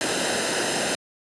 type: noise with comb filter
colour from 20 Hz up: pink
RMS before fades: -24 dBFS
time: 0.01-0.95 s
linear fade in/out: 0 ms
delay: 0.88 ms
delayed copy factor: -0.6
effects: high-pass 200 Hz 12 dB/octave + resampled to 24000 Hz